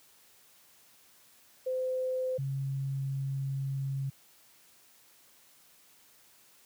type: tone pair in turn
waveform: sine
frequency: 514 / 136.14 Hz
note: C5 / C#3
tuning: -31 / -31 cents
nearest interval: octave + major seventh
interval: 2300 cents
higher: first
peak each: -29 / -30 dBFS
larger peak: first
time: 1.66-2.38 / 2.38-4.1 s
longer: second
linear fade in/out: 10 ms
effects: white hiss -61 dBFS RMS until 6.65 s + high-pass 80 Hz 12 dB/octave